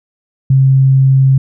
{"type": "tone", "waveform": "sine", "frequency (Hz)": 133.9, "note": "C3", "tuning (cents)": 40, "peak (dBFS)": -5, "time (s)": [0.5, 1.38], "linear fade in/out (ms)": 5, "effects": []}